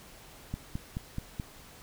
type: click train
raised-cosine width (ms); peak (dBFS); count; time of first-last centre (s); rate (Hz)
5; -21; 5; 0.54-1.398; 4.66
effects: pink hiss -52 dBFS RMS until 1.82 s